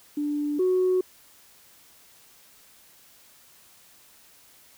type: tone pair in turn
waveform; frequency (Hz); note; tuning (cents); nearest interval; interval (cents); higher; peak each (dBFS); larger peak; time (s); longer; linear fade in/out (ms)
sine; 293.7 / 368.7; D4 / F#4; 0 / -6; major third; 394; second; -24 / -18; second; 0.17-0.59 / 0.59-1.01; neither; 5
effects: tanh soft clip ceiling -16 dBFS + white hiss -55 dBFS RMS until 4.77 s